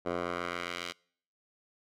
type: tone with band-pass filter sweep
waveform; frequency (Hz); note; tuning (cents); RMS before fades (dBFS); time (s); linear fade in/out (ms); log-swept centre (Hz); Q
10% pulse; 87.31; F2; 0; -36; 0.05-0.93; 20; 670 to 3500; 1
effects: noise-tail reverb RT60 0.6 s tail -26 dB re dry